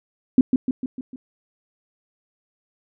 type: tone with echo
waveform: sine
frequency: 256.6 Hz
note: C4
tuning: 34 cents flat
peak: -8 dBFS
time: 0.38-0.41 s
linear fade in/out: 2 ms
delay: 150 ms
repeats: 5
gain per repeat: -5 dB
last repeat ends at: 1.16 s
effects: none